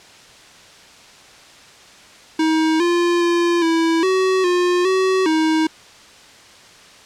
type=tone with pitch steps; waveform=square; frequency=317.4 / 347 / 344.4 / 328.6 / 376.4 / 356.1 / 377.3 / 316.5 Hz; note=D#4 / F4 / F4 / E4 / F#4 / F4 / F#4 / D#4; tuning=+35 / -11 / -24 / -5 / +30 / +34 / +34 / +30 cents; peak=-15 dBFS; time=2.39-5.67 s; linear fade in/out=5 ms; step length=410 ms; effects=white hiss -44 dBFS RMS until 7.05 s + low-pass 6000 Hz 12 dB/octave